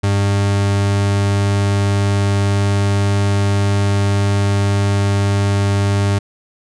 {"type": "tone", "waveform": "40% pulse", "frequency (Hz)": 100.2, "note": "G2", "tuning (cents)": 38, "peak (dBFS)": -12, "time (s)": [0.03, 6.19], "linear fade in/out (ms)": 10, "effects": ["resampled to 22050 Hz"]}